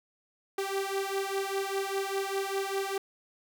sawtooth beating tone pair, 388.4 / 393.4 Hz, G4 / G4, -16 / +6 cents, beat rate 5 Hz, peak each -29 dBFS, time 0.58-2.98 s, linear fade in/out 5 ms, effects none

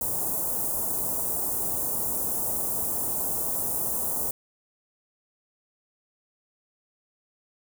white band-stop noise, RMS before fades -28 dBFS, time 0.01-4.31 s, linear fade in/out 2 ms, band 920 to 8500 Hz, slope 24 dB/octave, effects none

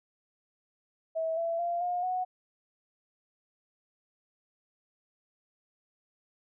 sine tone with pitch steps, 648 / 668.9 / 690.5 / 712.8 / 735.8 Hz, E5 / E5 / F5 / F5 / F#5, -30 / +25 / -20 / +35 / -10 cents, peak -28 dBFS, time 1.15-2.25 s, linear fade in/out 20 ms, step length 220 ms, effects none

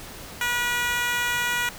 10% pulse tone with high-pass filter, 483.5 Hz, B4, 37 cents flat, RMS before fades -25 dBFS, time 0.41-1.69 s, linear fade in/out 2 ms, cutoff 1300 Hz, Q 1.3, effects pink hiss -40 dBFS RMS until 1.78 s

